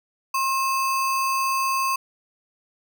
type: tone with sample-and-hold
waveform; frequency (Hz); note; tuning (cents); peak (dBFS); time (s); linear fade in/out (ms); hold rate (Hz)
sine; 1068; C6; +35; -20; 0.34-1.96; 5; 3675
effects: none